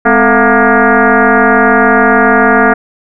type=tone with frequency modulation; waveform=sine; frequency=489.4 Hz; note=B4; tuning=16 cents flat; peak=-4 dBFS; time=0.05-2.74 s; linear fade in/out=10 ms; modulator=233 Hz; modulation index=5.4; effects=none

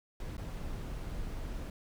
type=noise with dropouts; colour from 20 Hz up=brown; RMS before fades=-39 dBFS; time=0.2-1.7 s; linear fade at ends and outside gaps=2 ms; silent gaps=0.369-0.379 s; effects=none

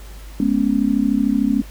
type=tone cluster; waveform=sine; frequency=211.4 / 244.8 / 278.2 Hz; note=G#3 / B3 / C#4; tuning=+31 / -15 / +6 cents; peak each=-19 dBFS; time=0.4-1.62 s; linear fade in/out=2 ms; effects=added 50 Hz sine -34 dBFS peak until 1.7 s + pink hiss -44 dBFS RMS until 1.7 s

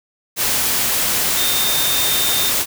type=tone in noise; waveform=sine; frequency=3641 Hz; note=A#7; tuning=41 cents flat; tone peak=-21 dBFS; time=1.35-2.53 s; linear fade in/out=50 ms; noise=white; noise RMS=-18 dBFS; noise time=0.36-2.66 s; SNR=-6 dB; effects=none

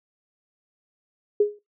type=tone with exponential decay; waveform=sine; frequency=415.3 Hz; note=G#4; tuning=in tune; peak=-12 dBFS; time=1.4-1.59 s; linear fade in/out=5 ms; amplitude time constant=40 ms; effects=noise-tail reverb RT60 0.2 s tail -18 dB re dry

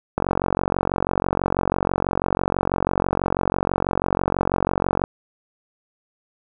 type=click train; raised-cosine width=1 ms; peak=-5 dBFS; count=225; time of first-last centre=0.18-5.039 s; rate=46.1 Hz; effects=none

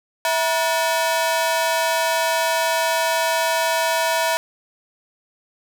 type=ring-modulated tone; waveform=sawtooth; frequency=806 Hz; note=G5; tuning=48 cents sharp; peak=-11 dBFS; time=0.25-4.37 s; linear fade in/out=0 ms; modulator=152 Hz; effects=none

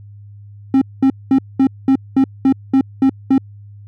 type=tone bursts; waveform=triangle; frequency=267.3 Hz; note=C4; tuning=37 cents sharp; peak=-6 dBFS; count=10; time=0.74-3.38 s; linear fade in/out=2 ms; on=75 ms; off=210 ms; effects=added 102 Hz sine -35 dBFS peak until 3.87 s

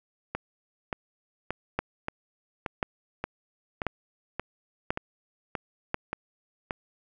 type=two click trains; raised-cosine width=0.5 ms; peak=-15 / -11 dBFS; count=12 / 5; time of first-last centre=0.35-6.708 / 1.79-5.944 s; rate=1.73 / 0.963 Hz; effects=none

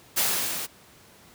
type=noise with level ramp; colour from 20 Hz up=white; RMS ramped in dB=-22 to -33 dBFS; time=0.16-0.67 s; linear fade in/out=20 ms; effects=pink hiss -53 dBFS RMS until 1.34 s + high-pass 80 Hz 12 dB/octave

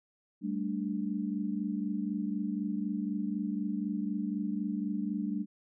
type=chord; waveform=sine; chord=G suspended second; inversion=none; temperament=equal; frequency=196 / 220 / 293.7 Hz; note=G3 / A3 / D4; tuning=0 / 0 / 0 cents; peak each=-34 / -35 / -36 dBFS; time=0.41-5.46 s; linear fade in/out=50 ms; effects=none

